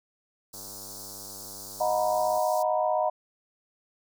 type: high-pass noise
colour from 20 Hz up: pink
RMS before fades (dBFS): -42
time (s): 0.53-2.63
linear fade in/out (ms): 10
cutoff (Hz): 4500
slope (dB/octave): 48
type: click train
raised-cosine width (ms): 1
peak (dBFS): -35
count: 185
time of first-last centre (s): 0.54-2.38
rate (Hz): 100
type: chord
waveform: sine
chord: B major seventh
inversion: first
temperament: equal with one note detuned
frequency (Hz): 622.3 / 728.1 / 932.3 / 987.8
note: D#5 / F#5 / A#5 / B5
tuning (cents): 0 / -28 / 0 / 0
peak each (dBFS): -26 / -27 / -32 / -32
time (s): 1.8-3.1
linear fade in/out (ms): 10
effects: none